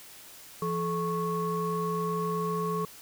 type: tone cluster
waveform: sine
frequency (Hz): 170.8 / 430.6 / 1103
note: F3 / A4 / C#6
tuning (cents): -38 / -37 / -9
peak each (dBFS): -31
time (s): 0.62-2.85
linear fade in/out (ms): 2
effects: tanh soft clip ceiling -20 dBFS + white hiss -49 dBFS RMS until 3.01 s